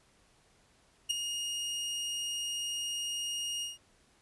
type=tone with ADSR envelope; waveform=sawtooth; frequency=2857 Hz; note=F7; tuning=39 cents sharp; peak=-21 dBFS; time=1.09-3.78 s; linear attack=18 ms; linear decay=6 ms; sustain=-9 dB; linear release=160 ms; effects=pink hiss -66 dBFS RMS until 4.21 s + resampled to 24000 Hz